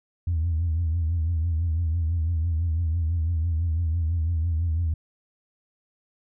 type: tone with vibrato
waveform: sine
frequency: 82.5 Hz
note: E2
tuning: 2 cents sharp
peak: -20 dBFS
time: 0.27-4.94 s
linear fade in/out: 5 ms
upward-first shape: triangle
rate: 6 Hz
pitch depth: 110 cents each way
effects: tanh soft clip ceiling -18 dBFS